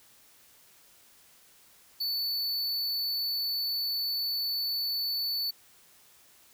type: tone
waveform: square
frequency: 4478 Hz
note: C#8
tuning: 17 cents sharp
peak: -29 dBFS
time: 2-5.51 s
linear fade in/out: 10 ms
effects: white hiss -59 dBFS RMS until 6.53 s